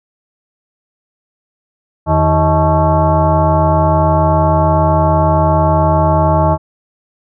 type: tone with frequency modulation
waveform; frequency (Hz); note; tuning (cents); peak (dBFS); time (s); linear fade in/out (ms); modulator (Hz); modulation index
sine; 393.7; G4; +8; -8; 2.06-6.58; 50; 238; 2.6
effects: none